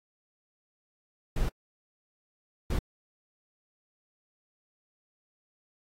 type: noise bursts at uneven times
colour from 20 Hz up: brown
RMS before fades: -27 dBFS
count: 2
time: 1.36-1.49 / 2.7-2.79 s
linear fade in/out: 5 ms
effects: AAC 48 kbps